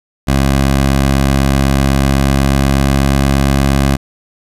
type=tone with pitch glide; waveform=15% pulse; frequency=68 to 68.51 Hz; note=C#2 to C#2; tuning=-33 to -20 cents; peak=-3 dBFS; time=0.27-3.97 s; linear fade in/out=20 ms; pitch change=+13 cents; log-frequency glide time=1.94-3.32 s; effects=resampled to 32000 Hz